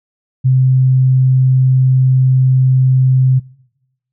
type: tone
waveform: sine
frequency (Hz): 130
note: C3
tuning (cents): -11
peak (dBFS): -7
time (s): 0.44-3.4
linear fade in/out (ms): 20
effects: noise-tail reverb RT60 1.0 s tail -25 dB re dry